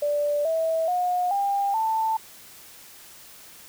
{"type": "tone with pitch steps", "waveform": "sine", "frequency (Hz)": [585, 649.1, 720.2, 799.1, 886.7], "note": ["D5", "E5", "F#5", "G5", "A5"], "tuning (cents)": [-7, -27, -47, 33, 13], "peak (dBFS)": -21, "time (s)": [0.02, 2.17], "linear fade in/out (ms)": 5, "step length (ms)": 430, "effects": ["white hiss -47 dBFS RMS until 3.68 s"]}